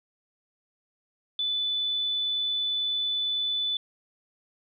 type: tone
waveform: sine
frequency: 3491 Hz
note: A7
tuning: 14 cents flat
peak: -25 dBFS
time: 1.39-3.77 s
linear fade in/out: 2 ms
effects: none